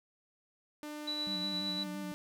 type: tone with pitch glide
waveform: sawtooth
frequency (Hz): 299.2 to 296.6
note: D4 to D4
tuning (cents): +32 to +17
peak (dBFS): -37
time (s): 0.83-2.14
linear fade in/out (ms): 0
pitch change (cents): -15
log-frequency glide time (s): 1.17-2.02
type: tone with tremolo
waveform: sine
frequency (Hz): 3951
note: B7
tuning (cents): 0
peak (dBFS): -33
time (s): 1.07-1.84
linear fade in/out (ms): 10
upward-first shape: sine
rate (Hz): 8.5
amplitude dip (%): 35
type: tone with vibrato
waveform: sine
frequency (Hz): 189.4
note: F#3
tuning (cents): +41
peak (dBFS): -40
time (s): 1.27-2.12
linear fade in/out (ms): 0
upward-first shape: square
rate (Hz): 5.9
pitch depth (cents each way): 54
effects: none